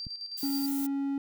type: tone with tremolo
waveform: sine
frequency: 4699 Hz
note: D8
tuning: in tune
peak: -35 dBFS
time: 0-0.66 s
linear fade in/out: 0 ms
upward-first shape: square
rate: 9.5 Hz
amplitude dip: 55%
type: click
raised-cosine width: 5 ms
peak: -28 dBFS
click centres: 0.068 s
type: noise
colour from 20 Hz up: violet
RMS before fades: -38 dBFS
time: 0.37-0.87 s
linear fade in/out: 10 ms
type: tone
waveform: triangle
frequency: 277.2 Hz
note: C#4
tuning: in tune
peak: -26 dBFS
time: 0.43-1.18 s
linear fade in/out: 2 ms
effects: none